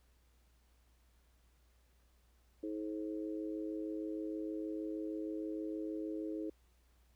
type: harmonic tone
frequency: 106.4 Hz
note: G#2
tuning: 42 cents sharp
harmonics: 3 / 4 / 5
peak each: -39 / -44 / -48 dBFS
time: 2.63-6.5 s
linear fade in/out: 5 ms
effects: added 60 Hz sine -67 dBFS peak until 7.15 s + pink hiss -75 dBFS RMS until 7.15 s